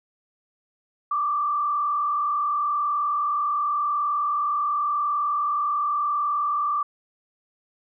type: tone with frequency modulation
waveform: sine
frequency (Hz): 1174.7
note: D6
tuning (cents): 0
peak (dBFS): -21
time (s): 1.11-6.83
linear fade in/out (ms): 5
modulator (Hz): 40.9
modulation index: 0.81
effects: none